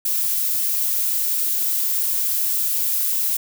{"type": "noise", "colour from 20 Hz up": "violet", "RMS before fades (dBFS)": -21, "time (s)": [0.05, 3.37], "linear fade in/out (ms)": 5, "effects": []}